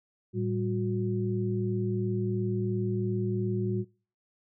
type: tone cluster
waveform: sine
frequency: 112.5 / 195.4 / 363.9 Hz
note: A2 / G3 / F#4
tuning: +39 / -5 / -29 cents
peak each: -30 / -32 / -32 dBFS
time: 0.33-3.85 s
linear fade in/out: 50 ms
effects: noise-tail reverb RT60 0.4 s tail -24 dB re dry